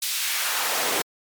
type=noise with high-pass filter sweep; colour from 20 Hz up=pink; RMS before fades=-25 dBFS; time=0.02-1.02 s; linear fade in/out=5 ms; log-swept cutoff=3800 to 340 Hz; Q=0.88; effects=MP3 96 kbps